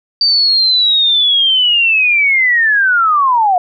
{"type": "linear sweep", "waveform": "sine", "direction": "down", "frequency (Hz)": [4643, 698.5], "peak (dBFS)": -8, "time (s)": [0.21, 3.58], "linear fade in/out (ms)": 2, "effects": []}